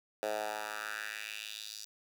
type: tone with high-pass filter sweep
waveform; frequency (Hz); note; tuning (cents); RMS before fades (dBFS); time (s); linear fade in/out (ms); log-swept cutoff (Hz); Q
10% pulse; 106.7; G#2; +47; -40; 0.23-1.85; 0; 550 to 5200; 2.6
effects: none